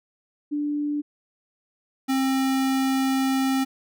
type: tone pair in turn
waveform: sine / square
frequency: 293.7 / 266.1 Hz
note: D4 / C4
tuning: 0 / +29 cents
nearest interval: major second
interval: 171 cents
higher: first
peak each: -23 / -21 dBFS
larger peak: second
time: 0.51-1.02 / 2.08-3.65 s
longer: second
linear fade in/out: 20 ms
effects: none